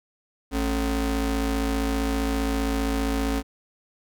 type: ring-modulated tone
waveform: 35% pulse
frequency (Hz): 164.81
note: E3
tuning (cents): 0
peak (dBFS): -18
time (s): 0.51-3.43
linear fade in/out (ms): 50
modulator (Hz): 110
effects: none